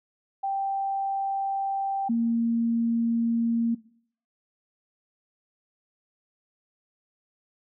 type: tone pair in turn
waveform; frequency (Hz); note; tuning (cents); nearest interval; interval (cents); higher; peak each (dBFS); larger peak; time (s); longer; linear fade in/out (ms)
sine; 784 / 231.5; G5 / A#3; 0 / -12; octave + major sixth; 2112; first; -25 / -21; second; 0.43-2.09 / 2.09-3.75; neither; 10
effects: noise-tail reverb RT60 0.6 s tail -21 dB re dry